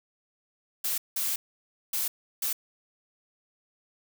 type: noise bursts at uneven times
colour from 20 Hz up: blue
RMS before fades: -29 dBFS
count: 4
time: 0.84-0.98 / 1.16-1.36 / 1.93-2.08 / 2.42-2.53 s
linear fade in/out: 5 ms
effects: none